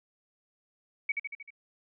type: tone with echo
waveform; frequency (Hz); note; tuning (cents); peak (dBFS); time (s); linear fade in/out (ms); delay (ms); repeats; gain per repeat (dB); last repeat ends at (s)
sine; 2260; C#7; +33; -25; 1.09-1.12; 5; 77; 5; -4; 1.505
effects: none